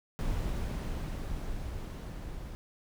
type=noise with level ramp; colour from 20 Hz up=brown; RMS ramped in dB=-32 to -41 dBFS; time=0.19-2.55 s; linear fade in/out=0 ms; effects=none